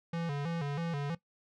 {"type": "tone with vibrato", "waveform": "square", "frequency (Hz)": 154.9, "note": "D#3", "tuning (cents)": -7, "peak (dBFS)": -33, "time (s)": [0.13, 1.15], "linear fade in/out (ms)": 5, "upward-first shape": "square", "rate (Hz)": 3.1, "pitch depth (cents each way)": 140, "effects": ["noise-tail reverb RT60 0.1 s tail -17 dB re dry", "low-pass 4000 Hz 12 dB/octave"]}